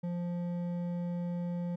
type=tone with hard clipping; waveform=sine; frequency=174.61 Hz; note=F3; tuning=in tune; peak=-34 dBFS; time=0.03-1.76 s; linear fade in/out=10 ms; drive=8 dB; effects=none